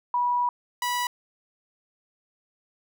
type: tone pair in turn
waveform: sine / sawtooth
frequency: 975 / 979 Hz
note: B5 / B5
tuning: -23 / -15 cents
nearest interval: unison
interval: 8 cents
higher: second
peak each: -21 dBFS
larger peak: neither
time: 0.14-0.49 / 0.82-1.07 s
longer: first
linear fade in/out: 2 ms
effects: none